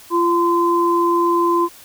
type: tone pair together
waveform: sine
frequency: 343.7 / 1029 Hz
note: F4 / C6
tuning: -28 / -29 cents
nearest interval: octave + perfect fifth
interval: 1899 cents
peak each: -16 dBFS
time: 0.1-1.69 s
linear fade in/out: 50 ms
effects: white hiss -43 dBFS RMS until 1.84 s